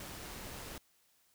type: noise with amplitude modulation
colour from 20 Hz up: pink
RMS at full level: -45 dBFS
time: 0-0.78 s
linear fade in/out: 2 ms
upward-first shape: sine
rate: 135 Hz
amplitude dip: 25%
effects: white hiss -71 dBFS RMS until 1.34 s